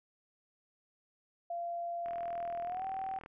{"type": "tone with pitch glide", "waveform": "sine", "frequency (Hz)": [688, 767.8], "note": ["F5", "G5"], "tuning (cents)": [-26, -36], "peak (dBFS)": -35, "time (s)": [1.5, 3.19], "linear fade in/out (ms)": 5, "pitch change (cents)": 190, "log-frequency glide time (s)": [2.63, 2.84]}
{"type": "click train", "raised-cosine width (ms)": 0.5, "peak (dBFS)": -34, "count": 50, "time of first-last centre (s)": [2.06, 3.261], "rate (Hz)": 40.8}
{"effects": []}